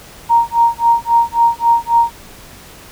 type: tone with tremolo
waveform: sine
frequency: 932.3 Hz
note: A#5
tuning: in tune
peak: -6 dBFS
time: 0.29-2.13 s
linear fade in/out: 20 ms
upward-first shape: sine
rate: 3.7 Hz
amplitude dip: 100%
effects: pink hiss -38 dBFS RMS until 2.91 s